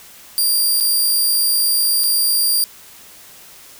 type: tone with dropouts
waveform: 10% pulse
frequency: 4764 Hz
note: D8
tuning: 24 cents sharp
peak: -7 dBFS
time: 0.38-2.64 s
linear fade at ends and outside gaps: 0 ms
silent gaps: 0.801-0.808 / 2.036-2.04 s
effects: white hiss -42 dBFS RMS until 3.79 s